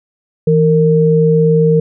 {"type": "tone pair together", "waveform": "sine", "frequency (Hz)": [162.39, 459.3], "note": ["E3", "A#4"], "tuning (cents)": [-26, -26], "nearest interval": "octave + tritone", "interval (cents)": 1800, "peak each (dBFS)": -10, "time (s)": [0.47, 1.8], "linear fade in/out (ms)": 5, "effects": []}